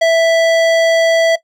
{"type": "tone with hard clipping", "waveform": "sine", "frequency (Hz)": 659.3, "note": "E5", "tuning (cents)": 0, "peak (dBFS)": -10, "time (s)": [0.01, 1.36], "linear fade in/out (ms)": 10, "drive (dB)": 15, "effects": ["noise-tail reverb RT60 0.1 s tail -18 dB re dry"]}